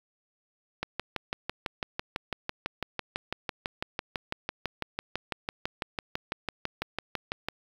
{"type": "click train", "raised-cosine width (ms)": 0.3, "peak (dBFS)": -14, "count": 41, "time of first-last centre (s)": [0.83, 7.486], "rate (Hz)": 6.01, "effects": ["7-bit"]}